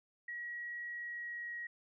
sine tone with pitch glide, 1911 to 1897.8 Hz, A#6 to A#6, +43 to +31 cents, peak -40 dBFS, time 0.28-1.67 s, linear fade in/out 5 ms, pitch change -12 cents, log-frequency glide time 0.85-1.54 s, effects none

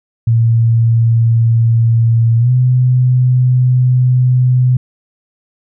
sine tone with pitch glide, 115.1 to 126.24 Hz, A#2 to B2, -22 to +38 cents, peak -7 dBFS, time 0.27-4.77 s, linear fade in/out 5 ms, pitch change +160 cents, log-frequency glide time 2.38-2.51 s, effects none

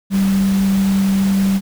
sine tone in noise, 194.5 Hz, G3, 13 cents flat, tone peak -12 dBFS, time 0.1-1.61 s, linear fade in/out 50 ms, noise pink, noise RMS -29 dBFS, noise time 0.1-1.61 s, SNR +14 dB, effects none

